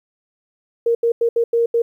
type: tone bursts at uneven times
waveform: sine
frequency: 466.2 Hz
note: A#4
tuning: in tune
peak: -13 dBFS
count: 6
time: 0.86-0.95 / 1.03-1.12 / 1.21-1.29 / 1.36-1.44 / 1.53-1.66 / 1.74-1.82 s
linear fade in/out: 5 ms
effects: 9-bit